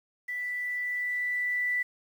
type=tone with level ramp; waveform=sine; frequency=1975.5 Hz; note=B6; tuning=in tune; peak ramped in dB=-31 to -25 dBFS; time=0.28-1.83 s; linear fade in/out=10 ms; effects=9-bit